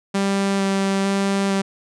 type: tone with vibrato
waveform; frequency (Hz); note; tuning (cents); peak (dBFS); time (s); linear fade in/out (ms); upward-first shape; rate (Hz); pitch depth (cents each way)
sawtooth; 196; G3; 0; -14; 0.14-1.62; 10; square; 1.1; 8
effects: resampled to 22050 Hz